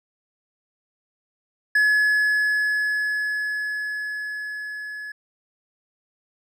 triangle tone with level ramp, 1700 Hz, G#6, 40 cents sharp, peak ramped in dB -13 to -30 dBFS, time 1.75-5.12 s, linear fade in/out 5 ms, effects none

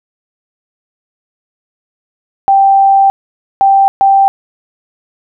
sine tone bursts at uneven times, 784 Hz, G5, in tune, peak -4 dBFS, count 3, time 2.48-3.1 / 3.61-3.88 / 4.01-4.28 s, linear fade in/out 0 ms, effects none

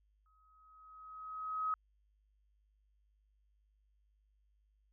sine tone with exponential growth, 1270 Hz, D#6, 35 cents sharp, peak -31 dBFS, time 0.26-1.74 s, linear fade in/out 1 ms, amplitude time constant 320 ms, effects added 51 Hz sine -70 dBFS peak until 4.92 s

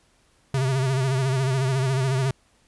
square tone with vibrato, 132.4 Hz, C3, 21 cents sharp, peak -21 dBFS, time 0.54-2.31 s, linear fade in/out 2 ms, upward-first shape sine, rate 14 Hz, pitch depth 68 cents each way, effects pink hiss -62 dBFS RMS until 2.67 s + resampled to 24000 Hz

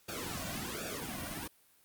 pink noise with flanger, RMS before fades -40 dBFS, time 0.08-1.48 s, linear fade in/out 10 ms, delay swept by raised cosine 0.97 to 2.37 ms, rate 1.3 Hz, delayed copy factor -0.95, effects white hiss -66 dBFS RMS until 1.84 s + Opus 48 kbps

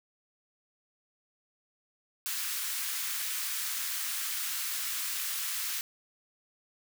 white high-pass noise, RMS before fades -34 dBFS, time 2.26-5.81 s, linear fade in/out 0 ms, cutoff 1200 Hz, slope 24 dB/octave, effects none

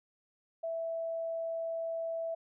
sine tone, 659.3 Hz, E5, in tune, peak -33 dBFS, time 0.63-2.35 s, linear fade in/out 10 ms, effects none

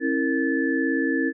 sine tone cluster, 269.4 / 327.1 / 461.7 / 1739 Hz, C#4 / E4 / A#4 / A6, -49 / -13 / -17 / -21 cents, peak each -24 / -25 / -29 / -27 dBFS, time 0-1.33 s, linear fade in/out 50 ms, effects none

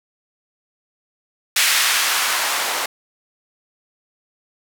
blue noise with band-pass filter sweep, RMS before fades -19 dBFS, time 1.56-2.86 s, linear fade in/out 5 ms, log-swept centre 2100 to 720 Hz, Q 1, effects none

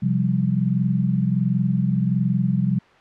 sine chord, C suspended fourth, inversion none, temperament equal, 130.81 / 174.61 / 196 Hz, C3 / F3 / G3, 0 / 0 / 0 cents, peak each -22 dBFS, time 0.02-2.79 s, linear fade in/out 10 ms, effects white hiss -51 dBFS RMS until 3 s + low-pass 2000 Hz 12 dB/octave

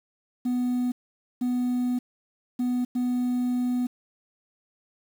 sine tone bursts at uneven times, 247.6 Hz, B3, 5 cents sharp, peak -20 dBFS, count 4, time 0.45-0.92 / 1.41-1.99 / 2.59-2.85 / 2.95-3.87 s, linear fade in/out 10 ms, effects tanh soft clip ceiling -22 dBFS + 8-bit

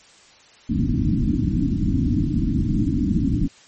white low-pass noise, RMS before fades -20 dBFS, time 0.69-3.48 s, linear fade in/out 5 ms, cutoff 310 Hz, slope 96 dB/octave, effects white hiss -50 dBFS RMS until 3.67 s + MP3 32 kbps

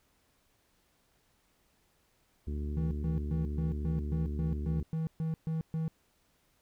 harmonic tone, 73.42 Hz, D2, in tune, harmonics 1 / 2 / 3 / 4 / 5 / 6, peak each -33 / -46 / -42 / -47 / -47 / -56 dBFS, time 2.47-4.83 s, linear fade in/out 5 ms
triangle tone bursts, 160.5 Hz, E3, 46 cents flat, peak -28 dBFS, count 12, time 2.77-5.88 s, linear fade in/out 0 ms, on 140 ms, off 130 ms
effects pink hiss -71 dBFS RMS until 6.61 s

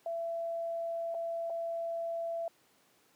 sine tone with dropouts, 670 Hz, E5, 28 cents sharp, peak -33 dBFS, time 0.06-2.48 s, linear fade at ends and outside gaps 2 ms, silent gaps 1.144-1.148 / 1.499-1.502 s, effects pink hiss -67 dBFS RMS until 3.15 s + high-pass 200 Hz 12 dB/octave

